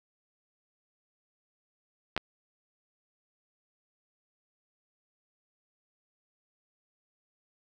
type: clicks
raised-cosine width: 0.3 ms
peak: -14 dBFS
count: 2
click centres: 2.165 / 2.177 s
effects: none